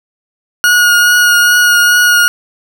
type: tone with vibrato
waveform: 40% pulse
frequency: 1443 Hz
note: F#6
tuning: 44 cents flat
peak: -5 dBFS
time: 0.64-2.28 s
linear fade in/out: 0 ms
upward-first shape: triangle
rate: 2.4 Hz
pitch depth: 16 cents each way
effects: none